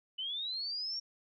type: linear sweep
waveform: sine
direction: up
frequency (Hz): 2960 to 5588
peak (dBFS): -35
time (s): 0.18-1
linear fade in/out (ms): 10
effects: none